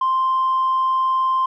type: tone with tanh clipping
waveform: triangle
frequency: 1046.5 Hz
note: C6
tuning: in tune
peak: -16 dBFS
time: 0.01-1.46 s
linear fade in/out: 5 ms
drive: 5 dB
effects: none